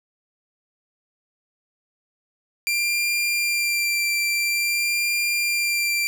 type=tone with vibrato; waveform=sawtooth; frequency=2373 Hz; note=D7; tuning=17 cents sharp; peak=-17 dBFS; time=2.67-6.07 s; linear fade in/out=0 ms; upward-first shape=sine; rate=0.49 Hz; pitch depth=14 cents each way; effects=none